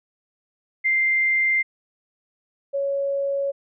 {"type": "tone pair in turn", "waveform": "sine", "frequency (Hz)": [2093, 556.3], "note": ["C7", "C#5"], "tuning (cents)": [0, 6], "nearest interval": "octave + major seventh", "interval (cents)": 2294, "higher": "first", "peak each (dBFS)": [-17, -21], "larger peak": "first", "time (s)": [[0.84, 1.63], [2.73, 3.52]], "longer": "neither", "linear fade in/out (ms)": 20, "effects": []}